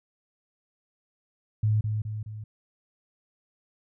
sine tone with echo, 107.4 Hz, A2, 41 cents flat, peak -20 dBFS, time 1.63-1.81 s, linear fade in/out 5 ms, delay 210 ms, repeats 3, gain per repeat -5 dB, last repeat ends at 2.44 s, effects none

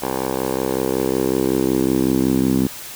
10% pulse tone with band-pass filter sweep, 65.41 Hz, C2, in tune, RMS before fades -19 dBFS, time 0.02-2.67 s, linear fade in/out 5 ms, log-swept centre 680 to 240 Hz, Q 2.1, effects white hiss -34 dBFS RMS until 2.95 s

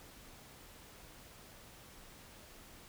silence, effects pink hiss -56 dBFS RMS until 2.88 s

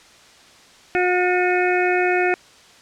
harmonic tone with a mistuned harmonic, 360.6 Hz, F#4, 45 cents flat, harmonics 1 / 2 / 4 / 5 / 6 / 7, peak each -19 / -22 / -25 / -26 / -27 / -27 dBFS, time 0.95-2.34 s, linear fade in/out 0 ms, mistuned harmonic 6, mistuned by +21 cents, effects white hiss -48 dBFS RMS until 2.81 s + low-pass 6000 Hz 12 dB/octave

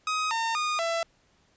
sawtooth tone with pitch steps, 1259 / 910 / 1228 / 668 Hz, D#6 / A#5 / D#6 / E5, +20 / -42 / -23 / +23 cents, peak -22 dBFS, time 0.07-1.03 s, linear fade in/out 2 ms, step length 240 ms, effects pink hiss -65 dBFS RMS until 1.56 s + resampled to 16000 Hz

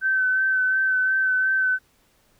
sine tone with vibrato, 1531 Hz, G6, 41 cents flat, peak -18 dBFS, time 0.01-1.79 s, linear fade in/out 50 ms, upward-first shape sine, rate 2.8 Hz, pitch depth 22 cents each way, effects pink hiss -62 dBFS RMS until 2.39 s

